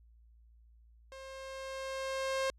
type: tone with level ramp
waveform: sawtooth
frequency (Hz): 533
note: C5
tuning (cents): +32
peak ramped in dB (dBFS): -43 to -26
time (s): 1.12-2.5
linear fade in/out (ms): 0
effects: added 57 Hz sine -58 dBFS peak until 2.58 s + low-pass 8000 Hz 12 dB/octave